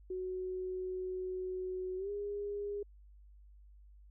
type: tone with pitch glide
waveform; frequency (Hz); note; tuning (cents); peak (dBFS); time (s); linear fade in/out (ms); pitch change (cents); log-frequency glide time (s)
sine; 370 to 408.2; F#4 to G#4; 0 to -30; -36; 0.1-2.83; 5; +170; 1.97-2.1
effects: added 50 Hz sine -55 dBFS peak until 4.1 s